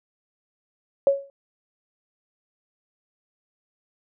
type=tone with exponential decay; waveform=sine; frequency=554.4 Hz; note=C#5; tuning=in tune; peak=-11 dBFS; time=1.07-1.3 s; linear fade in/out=1 ms; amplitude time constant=49 ms; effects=none